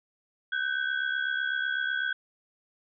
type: tone cluster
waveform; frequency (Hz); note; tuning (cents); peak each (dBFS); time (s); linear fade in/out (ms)
sine; 1509 / 1577 / 3320; F#6 / G6 / G#7; +34 / +10 / -1; -29 / -31 / -38; 0.52-2.13; 5
effects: none